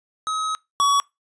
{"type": "tone pair in turn", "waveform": "square", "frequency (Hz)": [1274, 1128.9], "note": ["D#6", "C#6"], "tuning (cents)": [41, 31], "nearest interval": "major second", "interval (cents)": 210, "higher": "first", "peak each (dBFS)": [-23, -16], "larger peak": "second", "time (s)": [[0.27, 0.55], [0.8, 1]], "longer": "first", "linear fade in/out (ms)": 0, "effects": ["noise-tail reverb RT60 0.2 s tail -23 dB re dry", "resampled to 22050 Hz"]}